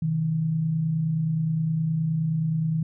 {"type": "tone pair together", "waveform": "sine", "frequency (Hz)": [130.42, 160], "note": ["C3", "D#3"], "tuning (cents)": [-5, 49], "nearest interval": "major third", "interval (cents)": 354, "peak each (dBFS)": [-32, -22], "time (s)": [0.02, 2.83], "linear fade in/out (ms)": 5, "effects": []}